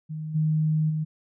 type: tone with level steps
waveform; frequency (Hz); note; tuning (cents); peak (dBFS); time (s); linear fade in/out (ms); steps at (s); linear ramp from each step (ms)
sine; 155.56; D#3; 0; -30 / -20 / -24; 0.09-1.05; 20; 0.34 / 0.89; 20
effects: none